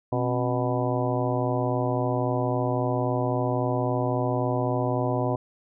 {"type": "harmonic tone with a mistuned harmonic", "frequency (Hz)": 123.7, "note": "B2", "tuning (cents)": 3, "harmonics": [1, 2, 3, 4, 5, 6, 7, 8], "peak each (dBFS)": [-27, -30, -31, -32, -30, -33, -37, -34], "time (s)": [0.12, 5.36], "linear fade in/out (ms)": 5, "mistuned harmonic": 2, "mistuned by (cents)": 120, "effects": []}